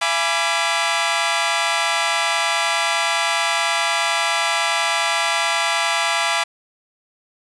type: chord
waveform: 15% pulse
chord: E dominant seventh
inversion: none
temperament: equal with one note detuned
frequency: 675.1 / 830.6 / 987.8 / 1174.7 Hz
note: E5 / G#5 / B5 / D6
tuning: +41 / 0 / 0 / 0 cents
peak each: -17 dBFS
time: 0.01-6.44 s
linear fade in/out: 10 ms
effects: resampled to 22050 Hz + 7-bit